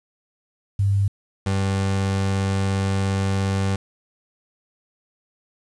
sine / 30% pulse tone pair in turn, 99.3 / 97.14 Hz, G2 / G2, +23 / -15 cents, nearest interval unison, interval 38 cents, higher first, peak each -16 / -17 dBFS, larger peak first, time 0.79-1.08 / 1.46-3.76 s, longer second, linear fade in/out 5 ms, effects resampled to 22050 Hz + 8-bit

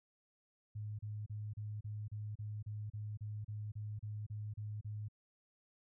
sine tone bursts, 105.7 Hz, G#2, 31 cents sharp, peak -40 dBFS, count 16, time 0.75-5.085 s, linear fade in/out 10 ms, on 240 ms, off 33 ms, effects none

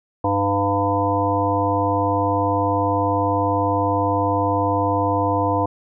harmonic tone, 100 Hz, G2, 35 cents sharp, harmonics 1 / 3 / 5 / 7 / 9 / 10, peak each -24 / -24 / -24 / -24 / -24 / -24 dBFS, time 0.24-5.66 s, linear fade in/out 5 ms, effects none

